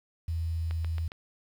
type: tone with pitch glide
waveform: sine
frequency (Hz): 82.41 to 81.89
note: E2 to E2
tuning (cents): 0 to -11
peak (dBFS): -28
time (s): 0.28-1.08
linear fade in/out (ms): 5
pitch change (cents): -11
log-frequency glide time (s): 0.6-0.78
type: click train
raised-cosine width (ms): 0.3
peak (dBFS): -26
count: 4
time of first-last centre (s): 0.71-1.119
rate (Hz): 7.34
effects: 9-bit